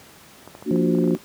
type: clicks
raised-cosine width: 1 ms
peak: -24 dBFS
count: 10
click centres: 0.476 / 0.551 / 0.625 / 0.76 / 0.95 / 0.986 / 1.041 / 1.077 / 1.108 / 1.152 s
type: chord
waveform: sine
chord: Bb augmented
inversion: none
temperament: equal with one note detuned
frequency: 231.5 / 293.7 / 370 Hz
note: Bb3 / D4 / F#4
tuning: -12 / 0 / 0 cents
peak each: -23 dBFS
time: 0.65-1.18 s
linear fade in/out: 50 ms
type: harmonic tone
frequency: 174.61 Hz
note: F3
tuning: in tune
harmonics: 1 / 2 / 3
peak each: -21 / -27 / -31 dBFS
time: 0.71-1.15 s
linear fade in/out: 0 ms
effects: pink hiss -47 dBFS RMS until 1.24 s + high-pass 100 Hz 12 dB/octave